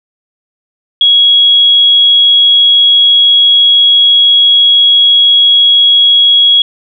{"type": "tone", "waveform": "sine", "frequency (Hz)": 3322, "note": "G#7", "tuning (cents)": 0, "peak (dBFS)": -3, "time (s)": [1.01, 6.62], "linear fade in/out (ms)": 2, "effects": []}